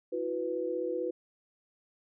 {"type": "chord", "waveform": "sine", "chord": "E suspended second", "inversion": "none", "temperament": "equal with one note detuned", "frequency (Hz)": [329.6, 365.3, 493.9], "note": ["E4", "F#4", "B4"], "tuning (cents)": [0, -22, 0], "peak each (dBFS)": [-37, -35, -33], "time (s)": [0.12, 1.11], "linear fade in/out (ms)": 10, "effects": []}